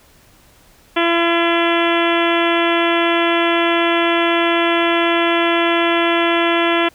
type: harmonic tone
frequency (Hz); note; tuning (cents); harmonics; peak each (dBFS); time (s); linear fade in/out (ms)
338.5; E4; +46; 1 / 2 / 3 / 4 / 5 / 6 / 7 / 8 / 9 / 10; -17 / -20 / -22 / -23 / -24 / -25 / -25 / -26 / -27 / -27; 0.96-6.89; 10
effects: pink hiss -50 dBFS RMS until 6.94 s